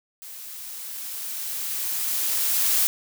blue noise with level ramp, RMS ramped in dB -40 to -20 dBFS, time 0.22-2.87 s, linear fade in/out 0 ms, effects none

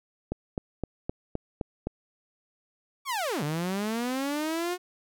click train, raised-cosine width 2 ms, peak -16 dBFS, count 7, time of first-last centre 0.32-1.87 s, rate 3.87 Hz
sawtooth linear two-way sweep, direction down then up, 1160 to 142.4 to 365 Hz, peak -24 dBFS, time 3.05-4.78 s, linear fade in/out 50 ms, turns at 3.43 s
effects none

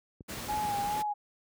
clicks, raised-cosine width 3 ms, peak -32 dBFS, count 9, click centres 0.208 / 0.326 / 0.37 / 0.535 / 0.574 / 0.652 / 0.737 / 0.784 / 0.844 s
pink noise, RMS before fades -39 dBFS, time 0.28-1.03 s, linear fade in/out 20 ms
sine tone with vibrato, 829 Hz, G#5, 3 cents flat, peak -29 dBFS, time 0.48-1.14 s, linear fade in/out 20 ms, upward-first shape sine, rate 2.4 Hz, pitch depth 38 cents each way
effects high-pass 60 Hz 12 dB/octave

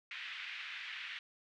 pink band-pass noise, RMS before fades -45 dBFS, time 0.11-1.19 s, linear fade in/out 2 ms, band 1800 to 3100 Hz, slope 24 dB/octave, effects none

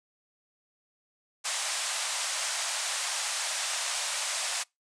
white band-pass noise, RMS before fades -32 dBFS, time 1.44-4.64 s, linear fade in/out 20 ms, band 580 to 9300 Hz, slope 48 dB/octave, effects noise-tail reverb RT60 0.2 s tail -26 dB re dry

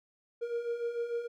triangle beating tone pair, 466.2 / 472.9 Hz, A#4 / A#4, 0 / +25 cents, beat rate 6.7 Hz, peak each -37 / -31 dBFS, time 0.41-1.28 s, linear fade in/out 20 ms, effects none

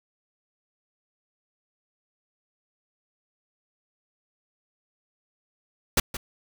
pink noise with echo, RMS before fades -19 dBFS, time 5.97-6 s, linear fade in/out 5 ms, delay 170 ms, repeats 1, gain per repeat -13 dB, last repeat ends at 6.17 s, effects none

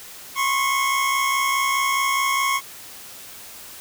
25% pulse tone pair together, 1030 / 1094.8 Hz, C6 / C#6, -28 / -22 cents, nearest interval minor second, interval 106 cents, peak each -23 / -16 dBFS, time 0.35-2.61 s, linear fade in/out 50 ms, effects white hiss -40 dBFS RMS until 3.8 s

